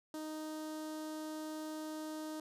sawtooth tone with notch filter, 310.4 Hz, D#4, 4 cents flat, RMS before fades -43 dBFS, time 0.14-2.4 s, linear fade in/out 2 ms, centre 2300 Hz, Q 1.1, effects resampled to 32000 Hz

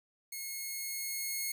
5% pulse tone with level ramp, 2170 Hz, C#7, 37 cents flat, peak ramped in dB -29 to -23 dBFS, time 0.32-1.52 s, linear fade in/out 5 ms, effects none

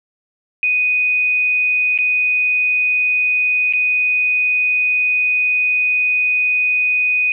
sine tone with dropouts, 2489 Hz, D#7, in tune, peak -13 dBFS, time 0.63-7.32 s, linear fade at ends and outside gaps 1 ms, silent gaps 1.977-1.987 / 3.726-3.735 s, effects none

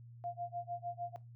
sine tone with tremolo, 698.5 Hz, F5, in tune, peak -36 dBFS, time 0.24-1.16 s, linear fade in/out 0 ms, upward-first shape sine, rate 6.6 Hz, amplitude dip 100%, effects noise-tail reverb RT60 0.2 s tail -17 dB re dry + added 118 Hz sine -51 dBFS peak until 1.35 s

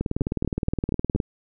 two click trains, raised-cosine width 3 ms, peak -11 / -11 dBFS, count 24 / 5, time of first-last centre 0.01-1.202 / 0.21-1.16 s, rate 19.3 / 4.21 Hz, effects none

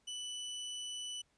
sawtooth tone, 2979 Hz, F#7, 11 cents sharp, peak -37 dBFS, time 0.07-1.22 s, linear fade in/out 10 ms, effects pink hiss -75 dBFS RMS until 1.37 s + resampled to 22050 Hz

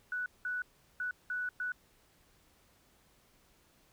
sine tone bursts at uneven times, 1480 Hz, F#6, in tune, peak -33 dBFS, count 5, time 0.12-0.26 / 0.45-0.62 / 1-1.11 / 1.3-1.49 / 1.6-1.72 s, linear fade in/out 2 ms, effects pink hiss -67 dBFS RMS until 3.92 s

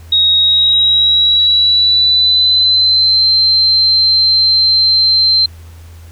sine tone with pitch glide, 3778 to 4120 Hz, A#7 to C8, +22 to -28 cents, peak -7 dBFS, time 0.12-5.46 s, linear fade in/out 5 ms, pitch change +150 cents, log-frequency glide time 0.36-3.28 s, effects added 83 Hz sine -32 dBFS peak until 6.11 s + pink hiss -45 dBFS RMS until 6.11 s

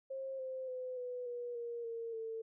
sine tone with pitch steps, 534 / 520.9 / 508.1 / 495.7 / 483.5 / 471.6 / 460.1 / 448.8 Hz, C5 / C5 / B4 / B4 / B4 / A#4 / A#4 / A4, +35 / -8 / +49 / +6 / -37 / +20 / -23 / +34 cents, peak -39 dBFS, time 0.1-2.42 s, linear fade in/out 10 ms, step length 290 ms, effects none

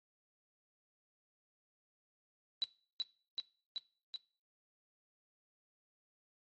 sine tone with echo, 3951 Hz, B7, in tune, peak -30 dBFS, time 2.62-2.64 s, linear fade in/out 0 ms, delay 380 ms, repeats 4, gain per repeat -2 dB, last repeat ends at 4.16 s, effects noise-tail reverb RT60 0.4 s tail -20 dB re dry + MP3 32 kbps

